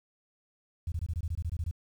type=tone bursts; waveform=sine; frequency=82.41 Hz; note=E2; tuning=in tune; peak=-29 dBFS; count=12; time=0.87-1.712 s; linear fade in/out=5 ms; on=50 ms; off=22 ms; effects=10-bit